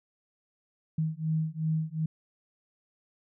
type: beating tone pair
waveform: sine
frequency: 157 / 159.7 Hz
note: D#3 / D#3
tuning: +16 / +45 cents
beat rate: 2.7 Hz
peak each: -30 dBFS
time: 0.98-2.06 s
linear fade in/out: 5 ms
effects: none